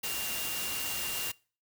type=tone in noise; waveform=sine; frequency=2790 Hz; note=F7; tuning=2 cents flat; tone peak=-39 dBFS; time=0.03-1.32 s; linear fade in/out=10 ms; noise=white; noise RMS=-35 dBFS; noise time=0.03-1.32 s; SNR=-7 dB; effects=noise-tail reverb RT60 0.4 s tail -24 dB re dry